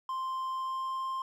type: tone with pitch glide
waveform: triangle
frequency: 1046.5 to 1053.8 Hz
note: C6 to C6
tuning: 0 to +12 cents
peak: -30 dBFS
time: 0.09-1.22 s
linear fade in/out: 2 ms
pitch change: +12 cents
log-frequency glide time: 0.49-1.08 s
effects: none